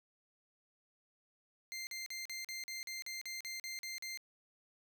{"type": "tone bursts", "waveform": "20% pulse", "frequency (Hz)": 2093, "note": "C7", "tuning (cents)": 0, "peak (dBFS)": -36, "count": 13, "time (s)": [1.72, 4.174], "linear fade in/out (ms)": 0, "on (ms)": 150, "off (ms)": 42, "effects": []}